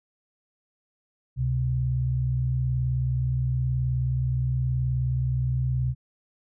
sine tone pair together, 67.9 / 126.93 Hz, C#2 / B2, -35 / +48 cents, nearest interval major seventh, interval 1083 cents, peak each -29 / -23 dBFS, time 1.36-5.95 s, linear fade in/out 50 ms, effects none

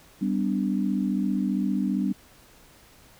sine chord, G major, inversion none, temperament equal with one note detuned, 196 / 251.1 / 293.7 Hz, G3 / B3 / D4, 0 / +29 / 0 cents, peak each -25 / -28 / -29 dBFS, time 0.21-2.13 s, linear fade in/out 10 ms, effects pink hiss -54 dBFS RMS until 3.19 s

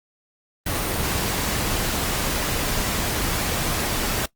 pink noise, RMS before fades -24 dBFS, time 0.66-4.26 s, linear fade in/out 5 ms, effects noise-tail reverb RT60 0.1 s tail -20 dB re dry + Opus 32 kbps

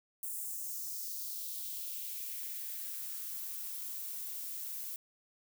violet noise with high-pass filter sweep, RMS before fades -41 dBFS, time 0.23-4.96 s, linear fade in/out 2 ms, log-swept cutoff 8900 to 360 Hz, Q 2, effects none

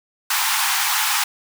pink high-pass noise, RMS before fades -20 dBFS, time 0.3-1.24 s, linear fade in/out 5 ms, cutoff 790 Hz, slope 96 dB/octave, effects none

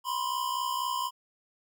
square tone pair together, 983 / 1047.1 Hz, B5 / C6, -8 / +1 cents, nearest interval minor second, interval 109 cents, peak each -33 / -32 dBFS, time 0.04-1.11 s, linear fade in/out 50 ms, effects none

